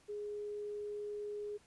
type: tone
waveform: sine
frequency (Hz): 415.3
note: G#4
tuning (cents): 0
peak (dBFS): -39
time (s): 0.08-1.58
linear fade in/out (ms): 20
effects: pink hiss -67 dBFS RMS until 1.66 s + resampled to 24000 Hz